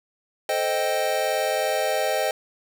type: chord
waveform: square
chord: A half-diminished seventh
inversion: none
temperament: equal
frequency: 440 / 523.3 / 622.3 / 784 Hz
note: A4 / C5 / Eb5 / G5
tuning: 0 / 0 / 0 / 0 cents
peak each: -32 / -28 / -26 / -28 dBFS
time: 0.49-2.31 s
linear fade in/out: 2 ms
effects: none